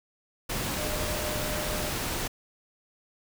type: tone in noise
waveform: sine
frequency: 605 Hz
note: D#5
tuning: 49 cents flat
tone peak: -36 dBFS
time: 0.77-1.9 s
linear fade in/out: 10 ms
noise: pink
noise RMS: -31 dBFS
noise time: 0.49-2.28 s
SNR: -8 dB
effects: none